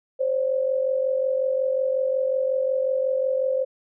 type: tone pair together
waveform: sine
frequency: 523.3 / 568.8 Hz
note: C5 / C#5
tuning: 0 / +45 cents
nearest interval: minor second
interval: 145 cents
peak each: -21 / -27 dBFS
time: 0.19-3.65 s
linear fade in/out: 20 ms
effects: none